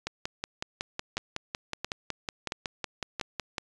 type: two click trains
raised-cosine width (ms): 0.2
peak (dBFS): -14 / -14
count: 20 / 4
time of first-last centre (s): 0.07-3.582 / 1.17-3.197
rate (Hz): 5.41 / 1.48
effects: resampled to 22050 Hz